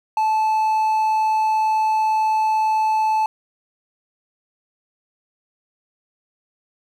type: tone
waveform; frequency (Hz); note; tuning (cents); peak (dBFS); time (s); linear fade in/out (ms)
triangle; 871; A5; -18; -14; 0.17-3.26; 2
effects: 9-bit